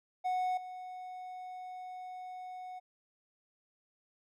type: tone with level steps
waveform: triangle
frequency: 736 Hz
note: F#5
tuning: 9 cents flat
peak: -28 / -40 dBFS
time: 0.24-2.8 s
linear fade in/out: 20 ms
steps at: 0.57 s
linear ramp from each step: 5 ms
effects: none